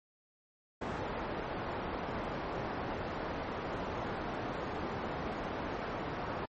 white low-pass noise, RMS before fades -38 dBFS, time 0.81-6.46 s, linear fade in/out 10 ms, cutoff 930 Hz, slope 12 dB/octave, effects MP3 32 kbps

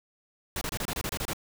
pink noise bursts, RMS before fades -32 dBFS, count 10, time 0.56-1.333 s, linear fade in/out 2 ms, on 53 ms, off 27 ms, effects none

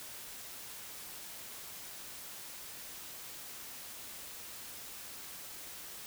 silence, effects white hiss -47 dBFS RMS until 6.06 s

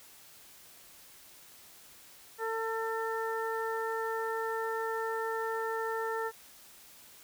harmonic tone, 448.9 Hz, A4, 35 cents sharp, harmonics 1 / 2 / 3 / 4, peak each -34 / -37 / -39 / -40 dBFS, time 2.38-6.32 s, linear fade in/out 50 ms, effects white hiss -55 dBFS RMS until 7.23 s

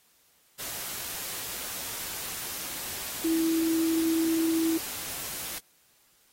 sine tone in noise, 325.9 Hz, E4, 20 cents flat, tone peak -23 dBFS, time 3.24-4.78 s, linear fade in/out 10 ms, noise white, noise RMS -36 dBFS, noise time 0.59-5.59 s, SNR +10 dB, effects white hiss -64 dBFS RMS until 6.32 s + AAC 48 kbps

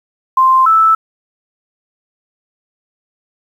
sine tone pair in turn, 1046.5 / 1315.1 Hz, C6 / E6, 0 / -4 cents, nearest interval major third, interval 396 cents, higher second, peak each -6 dBFS, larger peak neither, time 0.37-0.66 / 0.66-0.95 s, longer neither, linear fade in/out 5 ms, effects 7-bit

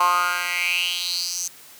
10% pulse tone with high-pass filter sweep, 177 Hz, F3, 23 cents sharp, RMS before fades -23 dBFS, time 0-1.48 s, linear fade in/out 5 ms, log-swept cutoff 1000 to 6500 Hz, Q 5.9, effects white hiss -46 dBFS RMS until 1.79 s + high-pass 100 Hz 12 dB/octave

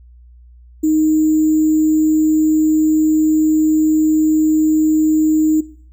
sine tone with sample-and-hold, 311.1 Hz, D#4, in tune, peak -11 dBFS, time 0.83-5.61 s, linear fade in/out 10 ms, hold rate 7350 Hz, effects noise-tail reverb RT60 0.5 s tail -18 dB re dry + added 60 Hz sine -40 dBFS peak until 5.92 s

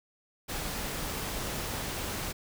pink noise, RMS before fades -35 dBFS, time 0.48-2.33 s, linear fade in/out 20 ms, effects none

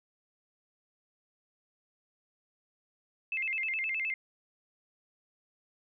sine tone with vibrato, 2349 Hz, D7, in tune, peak -30 dBFS, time 3.32-4.14 s, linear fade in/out 2 ms, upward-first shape square, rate 9.6 Hz, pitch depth 190 cents each way, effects none

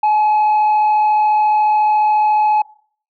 sine tone with frequency modulation, 850 Hz, G#5, 40 cents sharp, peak -8 dBFS, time 0.03-2.62 s, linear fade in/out 5 ms, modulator 34.2 Hz, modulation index 0.25, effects noise-tail reverb RT60 0.5 s tail -23 dB re dry + tanh soft clip ceiling -10 dBFS

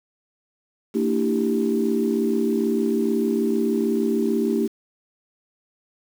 sine chord, E half-diminished seventh, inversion second, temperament equal with one note detuned, 227.1 / 293.7 / 329.6 / 392 Hz, Bb3 / D4 / E4 / G4, -45 / 0 / 0 / 0 cents, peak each -22 / -26 / -26 / -23 dBFS, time 0.94-4.68 s, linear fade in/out 20 ms, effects tanh soft clip ceiling -9 dBFS + 7-bit

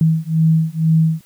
sine beating tone pair, 159.6 / 161.7 Hz, D#3 / E3, +44 / -33 cents, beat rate 2.1 Hz, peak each -15 dBFS, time 0.01-1.21 s, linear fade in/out 2 ms, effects white hiss -52 dBFS RMS until 1.25 s

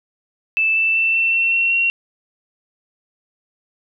sine tone with pitch steps, 2637 / 2654 / 2671 / 2688 / 2705 / 2722 / 2739 Hz, E7 / E7 / E7 / E7 / E7 / F7 / F7, 0 / +11 / +22 / +33 / +44 / -45 / -34 cents, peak -14 dBFS, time 0.57-1.9 s, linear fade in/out 0 ms, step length 190 ms, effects none

